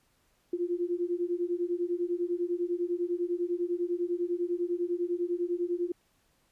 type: beating tone pair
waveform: sine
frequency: 345.2 / 355.2 Hz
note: F4 / F4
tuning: -20 / +29 cents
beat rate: 10 Hz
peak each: -31 dBFS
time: 0.53-5.92 s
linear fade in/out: 5 ms
effects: pink hiss -70 dBFS RMS until 6.51 s + resampled to 32000 Hz